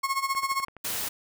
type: tone with tremolo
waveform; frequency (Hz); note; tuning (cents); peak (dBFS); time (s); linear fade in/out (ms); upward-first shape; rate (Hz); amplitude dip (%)
35% pulse; 1088; C#6; -33; -21; 0.03-0.65; 10; sine; 15; 80
type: click train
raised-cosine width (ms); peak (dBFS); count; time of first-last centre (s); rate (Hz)
0.5; -29; 6; 0.35-0.767; 12
type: noise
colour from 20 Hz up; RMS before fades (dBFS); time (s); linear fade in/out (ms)
white; -31; 0.84-1.09; 10
effects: none